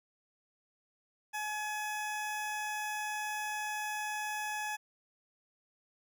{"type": "tone", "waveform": "20% pulse", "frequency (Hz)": 847, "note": "G#5", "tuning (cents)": 34, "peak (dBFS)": -30, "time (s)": [1.33, 4.77], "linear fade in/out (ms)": 20, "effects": []}